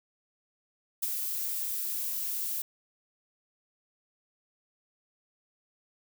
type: noise with ADSR envelope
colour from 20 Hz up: violet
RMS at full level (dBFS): -28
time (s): 1.02-2.62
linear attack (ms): 14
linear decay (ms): 24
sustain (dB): -5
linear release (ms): 5
effects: none